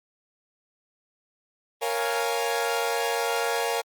sawtooth chord, Bb minor seventh, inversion none, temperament equal, 466.2 / 554.4 / 698.5 / 830.6 Hz, Bb4 / Db5 / F5 / Ab5, 0 / 0 / 0 / 0 cents, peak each -24 / -28 / -27 / -27 dBFS, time 1.81-3.82 s, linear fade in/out 20 ms, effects Opus 32 kbps

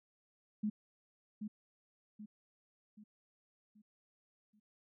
sine tone with echo, 211.4 Hz, G#3, 31 cents sharp, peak -32 dBFS, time 0.63-0.7 s, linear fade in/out 10 ms, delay 780 ms, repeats 5, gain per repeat -7 dB, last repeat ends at 4.6 s, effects none

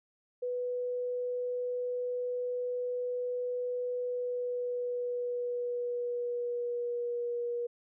sine tone with pitch glide, 493.9 to 478.2 Hz, B4 to A#4, 0 to +44 cents, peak -31 dBFS, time 0.42-7.67 s, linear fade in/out 10 ms, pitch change -56 cents, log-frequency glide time 4-7.44 s, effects none

